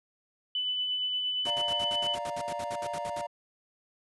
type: tone with tremolo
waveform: sine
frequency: 2997 Hz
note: F#7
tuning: 22 cents sharp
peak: -27 dBFS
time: 0.55-2.15 s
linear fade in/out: 2 ms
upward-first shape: sine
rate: 8.6 Hz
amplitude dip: 25%
type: noise bursts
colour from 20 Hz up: pink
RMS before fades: -40 dBFS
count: 16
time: 1.45-3.214 s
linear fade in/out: 5 ms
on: 54 ms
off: 60 ms
type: chord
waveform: triangle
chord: Bb major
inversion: first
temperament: equal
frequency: 587.3 / 698.5 / 932.3 Hz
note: D5 / F5 / Bb5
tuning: 0 / 0 / 0 cents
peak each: -35 dBFS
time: 1.46-3.27 s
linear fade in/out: 10 ms
effects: high-pass 100 Hz 12 dB/octave + resampled to 24000 Hz